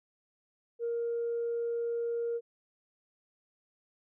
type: tone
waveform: sine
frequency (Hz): 468.3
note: A#4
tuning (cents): +8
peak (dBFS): -29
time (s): 0.79-2.41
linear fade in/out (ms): 50
effects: tanh soft clip ceiling -26 dBFS